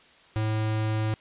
square tone, 108.8 Hz, A2, 19 cents flat, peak -25 dBFS, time 0.36-1.14 s, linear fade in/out 0 ms, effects white hiss -55 dBFS RMS until 1.2 s + resampled to 8000 Hz

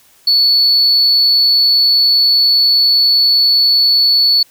sine tone, 4435 Hz, C#8, in tune, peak -6 dBFS, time 0.27-4.43 s, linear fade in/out 5 ms, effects tanh soft clip ceiling -5 dBFS + white hiss -49 dBFS RMS until 4.5 s

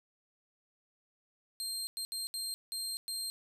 25% pulse tone bursts at uneven times, 4186 Hz, C8, in tune, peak -31 dBFS, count 6, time 1.6-1.87 / 1.97-2.05 / 2.12-2.27 / 2.34-2.54 / 2.72-2.97 / 3.08-3.3 s, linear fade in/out 0 ms, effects none

